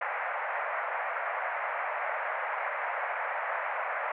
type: band-pass noise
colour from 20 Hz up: pink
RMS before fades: -33 dBFS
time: 0.01-4.12 s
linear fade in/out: 5 ms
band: 580 to 2200 Hz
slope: 48 dB/octave
effects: none